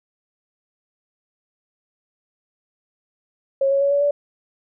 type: tone with pitch steps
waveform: sine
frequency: 545 / 552.9 / 561 / 569.1 / 577.4 Hz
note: C#5 / C#5 / C#5 / C#5 / D5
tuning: -29 / -5 / +21 / +45 / -30 cents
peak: -15 dBFS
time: 3.61-4.11 s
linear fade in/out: 5 ms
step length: 100 ms
effects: none